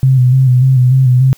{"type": "tone with vibrato", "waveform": "sine", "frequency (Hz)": 128.8, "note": "C3", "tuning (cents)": -27, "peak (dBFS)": -5, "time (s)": [0.03, 1.33], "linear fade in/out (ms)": 0, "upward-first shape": "square", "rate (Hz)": 3.4, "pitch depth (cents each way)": 43, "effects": ["white hiss -46 dBFS RMS until 1.37 s"]}